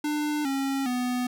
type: tone with pitch steps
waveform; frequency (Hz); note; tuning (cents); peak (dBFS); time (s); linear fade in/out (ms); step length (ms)
square; 298.7 / 272.3 / 248.3; D4 / C#4 / B3; +29 / -31 / +9; -26; 0.04-1.27; 5; 410
effects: none